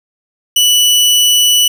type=tone; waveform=sawtooth; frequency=2960 Hz; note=F#7; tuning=in tune; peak=-4 dBFS; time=0.56-1.68 s; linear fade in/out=5 ms; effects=none